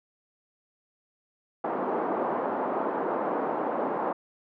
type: band-pass noise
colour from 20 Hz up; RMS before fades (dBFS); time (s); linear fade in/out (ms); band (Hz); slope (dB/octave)
white; -29; 1.64-4.13; 5; 230 to 990; 24
effects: none